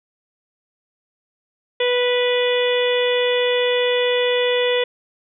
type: harmonic tone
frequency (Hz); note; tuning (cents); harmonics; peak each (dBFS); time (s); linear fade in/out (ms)
492.3; B4; -6; 1 / 2 / 3 / 4 / 5 / 6 / 7; -17 / -30 / -34 / -26 / -29 / -28 / -26; 1.8-4.84; 5
effects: none